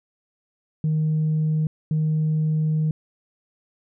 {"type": "tone bursts at uneven times", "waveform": "sine", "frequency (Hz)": 155.56, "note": "D#3", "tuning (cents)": 0, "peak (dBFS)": -17, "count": 2, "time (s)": [[0.84, 1.67], [1.91, 2.91]], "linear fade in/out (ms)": 2, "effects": ["tanh soft clip ceiling -16 dBFS"]}